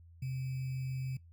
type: tone with sample-and-hold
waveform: sine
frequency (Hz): 130.7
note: C3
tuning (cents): -1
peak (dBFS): -34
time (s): 0.22-1.17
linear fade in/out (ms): 5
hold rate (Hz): 2450
effects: noise-tail reverb RT60 0.2 s tail -24 dB re dry + added 84 Hz sine -54 dBFS peak until 1.32 s